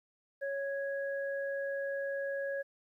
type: tone pair together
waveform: sine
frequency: 554.4 / 1659.7 Hz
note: C#5 / G#6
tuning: 0 / -2 cents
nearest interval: octave + perfect fifth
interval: 1898 cents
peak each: -34 / -40 dBFS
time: 0.41-2.63 s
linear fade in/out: 20 ms
effects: 12-bit